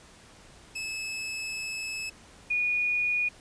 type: tone pair in turn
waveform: sawtooth / sine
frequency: 2599 / 2453 Hz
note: E7 / D#7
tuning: -25 / -25 cents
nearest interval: minor second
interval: 100 cents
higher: first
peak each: -29 / -24 dBFS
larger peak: second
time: 0.75-2.1 / 2.5-3.29 s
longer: first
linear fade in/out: 10 ms
effects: pink hiss -53 dBFS RMS until 3.4 s + resampled to 22050 Hz